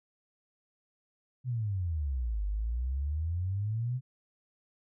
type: exponential two-way sweep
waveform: sine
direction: down then up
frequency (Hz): 130.6 to 49 to 130.6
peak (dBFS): -29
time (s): 1.44-4.01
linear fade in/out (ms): 50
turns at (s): 2.45
effects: none